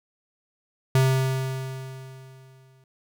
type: tone with exponential decay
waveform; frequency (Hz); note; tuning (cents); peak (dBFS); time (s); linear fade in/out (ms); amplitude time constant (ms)
square; 131.9; C3; +14; -16; 0.95-2.84; 2; 410
effects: none